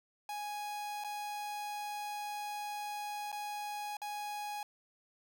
45% pulse tone with dropouts, 830.6 Hz, G#5, in tune, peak -38 dBFS, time 0.29-4.63 s, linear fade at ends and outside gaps 2 ms, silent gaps 1.039-1.045 / 3.318-3.326 / 3.969-4.017 s, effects none

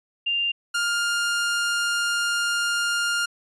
sine / sawtooth tone pair in turn, 2794 / 1406.7 Hz, F7 / F6, 0 / +12 cents, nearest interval octave, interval 1188 cents, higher first, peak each -21 / -18 dBFS, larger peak second, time 0.26-0.52 / 0.74-3.26 s, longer second, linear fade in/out 10 ms, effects resampled to 24000 Hz

